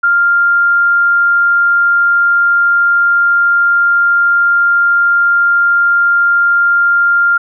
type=tone; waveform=sine; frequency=1396.9 Hz; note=F6; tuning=in tune; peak=-7 dBFS; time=0.03-7.38 s; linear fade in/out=10 ms; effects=none